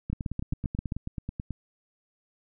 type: two click trains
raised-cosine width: 5 ms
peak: -17 / -20 dBFS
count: 7 / 14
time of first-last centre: 0.13-0.922 / 0.1-1.507 s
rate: 7.58 / 9.24 Hz
effects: none